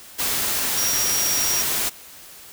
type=tone in noise; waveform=sine; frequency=5670 Hz; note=F8; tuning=25 cents sharp; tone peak=-22 dBFS; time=0.76-1.63 s; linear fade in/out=20 ms; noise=white; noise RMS=-23 dBFS; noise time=0.18-1.9 s; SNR=-2 dB; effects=white hiss -43 dBFS RMS until 2.52 s